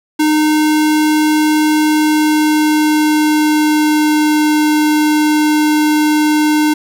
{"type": "tone with pitch glide", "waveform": "square", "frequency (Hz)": [306.3, 303.5], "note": ["D#4", "D#4"], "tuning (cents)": [-27, -43], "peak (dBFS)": -10, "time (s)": [0.19, 6.74], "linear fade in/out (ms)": 10, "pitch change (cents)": -16, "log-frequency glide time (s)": [1.84, 4.45], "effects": ["7-bit"]}